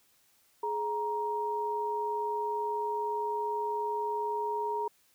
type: tone pair together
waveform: sine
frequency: 421.4 / 939 Hz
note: G#4 / A#5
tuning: +25 / +12 cents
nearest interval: octave + major second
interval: 1387 cents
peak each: -34 / -31 dBFS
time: 0.63-4.88 s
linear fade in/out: 5 ms
effects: white hiss -67 dBFS RMS until 5.14 s